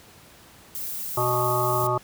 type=noise; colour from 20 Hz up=violet; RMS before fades=-32 dBFS; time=0.75-1.87 s; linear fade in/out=0 ms
type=harmonic tone; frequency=123.47 Hz; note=B2; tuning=in tune; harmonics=1 / 3 / 5 / 7 / 9 / 10; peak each=-28 / -28 / -28 / -28 / -28 / -28 dBFS; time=1.17-1.98 s; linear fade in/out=5 ms
type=click; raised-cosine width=5 ms; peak=-27 dBFS; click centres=1.837 s
effects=pink hiss -50 dBFS RMS until 2.03 s + high-pass 60 Hz 12 dB/octave